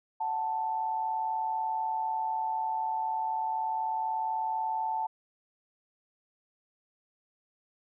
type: tone pair together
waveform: sine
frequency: 741.7 / 882 Hz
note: F#5 / A5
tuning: +4 / +4 cents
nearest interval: minor third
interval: 300 cents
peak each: -36 / -29 dBFS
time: 0.2-5.07 s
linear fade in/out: 10 ms
effects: none